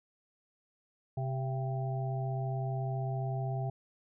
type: harmonic tone with a mistuned harmonic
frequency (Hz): 130.81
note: C3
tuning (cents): 0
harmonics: 1 / 3 / 5 / 6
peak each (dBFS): -32 / -44 / -41 / -43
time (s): 1.17-3.7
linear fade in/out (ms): 5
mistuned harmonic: 5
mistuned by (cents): +50
effects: none